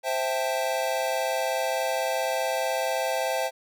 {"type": "chord", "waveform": "square", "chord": "A minor seventh", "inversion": "first", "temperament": "equal", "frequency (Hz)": [523.3, 659.3, 784, 880], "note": ["C5", "E5", "G5", "A5"], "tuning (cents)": [0, 0, 0, 0], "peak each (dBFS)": [-30, -30, -32, -34], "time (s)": [0.03, 3.51], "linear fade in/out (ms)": 50, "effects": []}